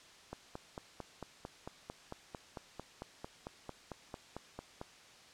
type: click train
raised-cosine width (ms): 1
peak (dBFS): -28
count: 21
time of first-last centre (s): 0.33-4.814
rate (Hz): 4.46
effects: white hiss -58 dBFS RMS until 5.33 s + low-pass 6000 Hz 12 dB/octave